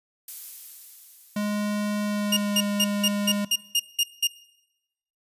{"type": "noise with exponential decay", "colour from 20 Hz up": "violet", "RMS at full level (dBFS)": -34, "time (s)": [0.28, 3.09], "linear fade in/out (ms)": 2, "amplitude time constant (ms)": 610}
{"type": "tone with pitch glide", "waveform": "square", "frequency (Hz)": [207.7, 204.2], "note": ["G#3", "G#3"], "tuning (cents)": [0, -29], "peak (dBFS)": -25, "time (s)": [1.36, 3.45], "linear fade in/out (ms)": 5, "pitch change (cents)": -29, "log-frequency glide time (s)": [2.03, 2.61]}
{"type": "tone bursts", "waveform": "sawtooth", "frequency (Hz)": 2834, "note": "F7", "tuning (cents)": 25, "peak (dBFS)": -16, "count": 9, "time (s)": [2.32, 4.272], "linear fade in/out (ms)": 5, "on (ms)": 48, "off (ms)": 190}
{"effects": ["noise-tail reverb RT60 0.9 s tail -20 dB re dry", "resampled to 32000 Hz"]}